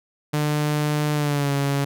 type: tone with pitch glide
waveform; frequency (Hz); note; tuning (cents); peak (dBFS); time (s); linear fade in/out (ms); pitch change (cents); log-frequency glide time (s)
sawtooth; 149.5 to 140.3; D3 to C#3; +31 to +21; -16; 0.33-1.85; 10; -110; 1.14-1.52
effects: none